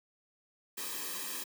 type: noise with comb filter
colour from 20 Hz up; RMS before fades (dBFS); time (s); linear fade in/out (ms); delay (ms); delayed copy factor
white; -39; 0.77-1.44; 10; 1.4; -0.95
effects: high-pass 200 Hz 12 dB/octave